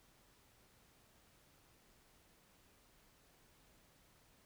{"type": "silence", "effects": ["pink hiss -69 dBFS RMS until 4.45 s"]}